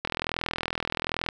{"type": "click train", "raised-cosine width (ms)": 0.3, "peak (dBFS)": -11, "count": 52, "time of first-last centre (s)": [0.05, 1.288], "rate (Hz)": 41.2, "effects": []}